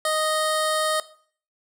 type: tone with notch filter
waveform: 10% pulse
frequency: 622.3 Hz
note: D#5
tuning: in tune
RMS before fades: -23 dBFS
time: 0.05-1 s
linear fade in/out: 2 ms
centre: 2500 Hz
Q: 0.95
effects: noise-tail reverb RT60 0.5 s tail -17 dB re dry + low-pass 12000 Hz 12 dB/octave